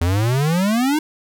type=exponential sweep; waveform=square; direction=up; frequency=82.1 to 316.9 Hz; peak=-16 dBFS; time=0.01-0.99 s; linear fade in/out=5 ms; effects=none